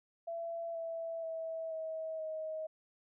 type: tone with pitch steps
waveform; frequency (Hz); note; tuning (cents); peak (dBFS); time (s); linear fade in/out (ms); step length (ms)
sine; 671 / 660.6 / 650.4 / 640.3 / 630.4; E5 / E5 / E5 / D#5 / D#5; +31 / +4 / -23 / +49 / +23; -37; 0.27-2.67; 10; 480
effects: none